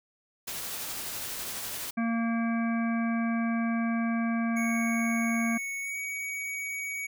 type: noise with tremolo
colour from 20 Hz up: white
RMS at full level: -35 dBFS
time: 0.47-1.91 s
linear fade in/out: 10 ms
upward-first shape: triangle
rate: 12 Hz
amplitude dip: 25%
type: harmonic tone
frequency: 230 Hz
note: A#3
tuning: 23 cents flat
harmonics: 1 / 3 / 5 / 7 / 9 / 10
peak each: -26 / -37 / -39 / -39 / -49 / -41 dBFS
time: 1.97-5.58 s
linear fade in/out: 10 ms
type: tone with pitch glide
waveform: square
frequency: 2217 to 2254 Hz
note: C#7 to C#7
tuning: 0 to +28 cents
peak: -33 dBFS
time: 4.56-7.07 s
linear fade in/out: 10 ms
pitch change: +28 cents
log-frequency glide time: 5.82-5.94 s
effects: none